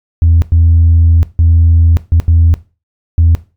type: tone bursts at uneven times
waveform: sine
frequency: 83 Hz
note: E2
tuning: 12 cents sharp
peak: -3 dBFS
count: 6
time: 0.22-0.42 / 0.52-1.23 / 1.39-1.97 / 2.12-2.2 / 2.28-2.54 / 3.18-3.35 s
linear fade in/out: 0 ms
effects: noise-tail reverb RT60 0.3 s tail -17 dB re dry + tanh soft clip ceiling -1 dBFS